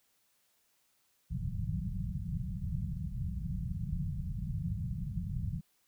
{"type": "low-pass noise", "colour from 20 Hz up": "white", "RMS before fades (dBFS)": -36, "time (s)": [1.3, 5.61], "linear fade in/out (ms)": 10, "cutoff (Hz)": 190, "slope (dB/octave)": 96, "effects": ["white hiss -73 dBFS RMS until 5.87 s"]}